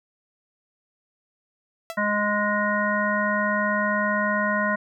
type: tone with exponential decay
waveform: sawtooth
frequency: 664 Hz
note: E5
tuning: 12 cents sharp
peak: -23 dBFS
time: 1.9-2 s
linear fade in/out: 0 ms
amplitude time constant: 20 ms
type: harmonic tone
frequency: 207.7 Hz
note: G#3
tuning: in tune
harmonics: 1 / 3 / 5 / 7 / 9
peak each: -27 / -27 / -27 / -27 / -27 dBFS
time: 1.97-4.76 s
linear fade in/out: 10 ms
effects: none